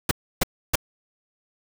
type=noise bursts; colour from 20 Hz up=pink; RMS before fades=-19 dBFS; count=3; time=0.09-0.756 s; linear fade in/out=5 ms; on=22 ms; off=300 ms; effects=none